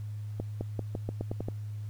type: accelerating click train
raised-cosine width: 2 ms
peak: -20 dBFS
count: 9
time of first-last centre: 0.4-1.485 s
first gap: 210 ms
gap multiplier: 0.87
effects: added 105 Hz sine -35 dBFS peak until 1.89 s + pink hiss -62 dBFS RMS until 1.89 s